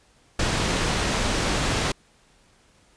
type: low-pass noise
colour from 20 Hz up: pink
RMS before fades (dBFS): -24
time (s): 0.39-1.92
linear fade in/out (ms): 5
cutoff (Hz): 7200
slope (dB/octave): 12
effects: pink hiss -59 dBFS RMS until 2.96 s + resampled to 22050 Hz